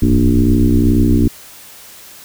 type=tone with frequency modulation; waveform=sine; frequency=159.8 Hz; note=D#3; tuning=47 cents sharp; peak=-8 dBFS; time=0.02-1.28 s; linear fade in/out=5 ms; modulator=62.3 Hz; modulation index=2.7; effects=white hiss -38 dBFS RMS until 2.24 s